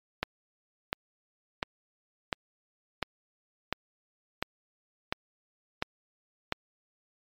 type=click train; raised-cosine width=0.3 ms; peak=-11 dBFS; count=10; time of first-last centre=0.23-6.524 s; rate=1.43 Hz; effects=MP3 96 kbps